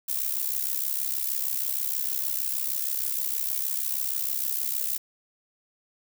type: noise with amplitude modulation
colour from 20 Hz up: violet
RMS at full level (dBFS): -25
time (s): 0.08-4.98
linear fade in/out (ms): 10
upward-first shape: sine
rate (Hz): 66.4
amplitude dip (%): 80
effects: none